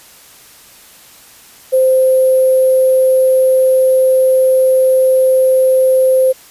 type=tone with sample-and-hold; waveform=sine; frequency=520 Hz; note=C5; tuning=11 cents flat; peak=-7 dBFS; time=1.72-6.33 s; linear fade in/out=20 ms; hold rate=11025 Hz; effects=white hiss -41 dBFS RMS until 6.5 s + resampled to 32000 Hz